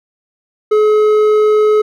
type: tone with hard clipping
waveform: sine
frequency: 426.1 Hz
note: G#4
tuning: 44 cents sharp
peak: -9 dBFS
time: 0.71-1.82 s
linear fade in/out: 10 ms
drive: 6 dB
effects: none